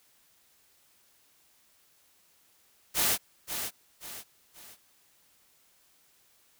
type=noise with echo; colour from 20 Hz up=white; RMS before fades=-26 dBFS; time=2.94-3.18 s; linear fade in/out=50 ms; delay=530 ms; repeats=3; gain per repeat=-8 dB; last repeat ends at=4.77 s; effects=white hiss -65 dBFS RMS until 6.59 s